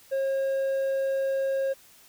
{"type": "tone with hard clipping", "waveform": "sine", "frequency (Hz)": 540, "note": "C#5", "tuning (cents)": -45, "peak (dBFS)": -25, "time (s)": [0.11, 1.74], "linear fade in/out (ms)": 20, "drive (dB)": 3, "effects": ["white hiss -55 dBFS RMS until 2.08 s"]}